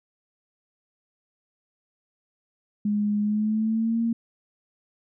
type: tone with pitch glide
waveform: sine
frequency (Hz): 207.7 to 230.5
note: G#3 to A#3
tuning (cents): 0 to -19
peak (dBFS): -21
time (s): 2.85-4.13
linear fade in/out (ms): 5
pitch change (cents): +181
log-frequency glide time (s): 3.21-4.01
effects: none